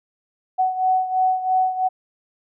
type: beating tone pair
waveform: sine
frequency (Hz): 746 / 749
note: F#5 / F#5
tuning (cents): +14 / +21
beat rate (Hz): 3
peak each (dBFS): -18 / -23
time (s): 0.58-1.89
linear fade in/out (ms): 20
effects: none